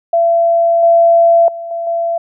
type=tone with level steps; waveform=sine; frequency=675 Hz; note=E5; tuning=41 cents sharp; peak=-8 / -5 / -22 / -17 / -13 dBFS; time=0.13-2.18 s; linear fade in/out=5 ms; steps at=0.83 / 1.48 / 1.71 / 1.87 s; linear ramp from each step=2 ms; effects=none